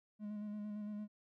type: tone with vibrato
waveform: triangle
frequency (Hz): 209.2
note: G#3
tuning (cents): +13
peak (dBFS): -39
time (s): 0.19-1.08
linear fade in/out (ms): 50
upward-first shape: square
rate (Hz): 8.8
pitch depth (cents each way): 19
effects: none